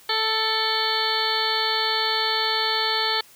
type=harmonic tone with a mistuned harmonic; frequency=440 Hz; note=A4; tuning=in tune; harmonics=1 / 2 / 3 / 4 / 5 / 7 / 8 / 9 / 10; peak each=-31 / -28 / -30 / -29 / -32 / -30 / -30 / -32 / -26 dBFS; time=0.09-3.21 s; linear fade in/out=5 ms; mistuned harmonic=5; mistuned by=+20 cents; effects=white hiss -51 dBFS RMS until 3.35 s